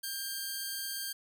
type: tone pair together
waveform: 10% pulse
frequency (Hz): 1597 / 4517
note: G6 / C#8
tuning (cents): +32 / +32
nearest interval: octave + tritone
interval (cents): 1800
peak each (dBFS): -31 / -31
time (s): 0.03-1.13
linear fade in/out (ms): 10
effects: none